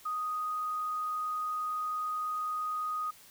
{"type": "tone", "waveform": "sine", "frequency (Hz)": 1244.5, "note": "D#6", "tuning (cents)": 0, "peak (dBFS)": -31, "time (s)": [0.05, 3.11], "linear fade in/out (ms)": 10, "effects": ["white hiss -56 dBFS RMS until 3.3 s"]}